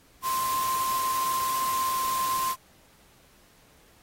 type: tone in noise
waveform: sine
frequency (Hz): 1046.5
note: C6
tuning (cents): 0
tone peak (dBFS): -25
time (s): 0.22-2.56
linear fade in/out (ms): 50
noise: white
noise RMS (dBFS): -34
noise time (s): 0.22-2.56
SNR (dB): +6
effects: pink hiss -59 dBFS RMS until 4.02 s + AAC 48 kbps